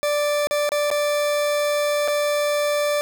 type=tone with dropouts; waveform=40% pulse; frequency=587.3 Hz; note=D5; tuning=in tune; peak=-18 dBFS; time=0.03-3.01 s; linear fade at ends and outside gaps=0 ms; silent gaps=0.471-0.51 / 0.691-0.719 / 0.903-0.913 / 2.077-2.082 s; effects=8-bit